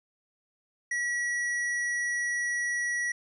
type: tone with hard clipping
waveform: triangle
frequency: 1929 Hz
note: B6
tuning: 41 cents flat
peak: -29 dBFS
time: 0.91-3.12 s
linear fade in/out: 5 ms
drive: 13 dB
effects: resampled to 24000 Hz